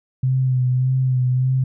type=tone with vibrato; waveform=sine; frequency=128.5 Hz; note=C3; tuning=31 cents flat; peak=-15 dBFS; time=0.23-1.64 s; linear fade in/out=5 ms; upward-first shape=sine; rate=1.7 Hz; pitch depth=32 cents each way; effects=none